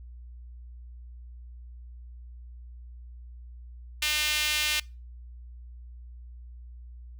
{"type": "tone with high-pass filter", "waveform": "sawtooth", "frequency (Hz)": 301.9, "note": "D4", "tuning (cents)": 48, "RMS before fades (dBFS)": -27, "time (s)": [4.02, 4.8], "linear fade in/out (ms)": 5, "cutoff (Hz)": 2700, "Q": 1.9, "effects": ["noise-tail reverb RT60 0.3 s tail -24 dB re dry", "added 60 Hz sine -42 dBFS peak until 7.19 s"]}